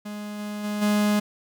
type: tone with level steps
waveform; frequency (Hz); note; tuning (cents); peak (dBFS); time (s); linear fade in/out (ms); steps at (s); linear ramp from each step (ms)
45% pulse; 208.4; G#3; +6; -32 / -30 / -26 / -19; 0.05-1.2; 10; 0.38 / 0.63 / 0.81; 20
effects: none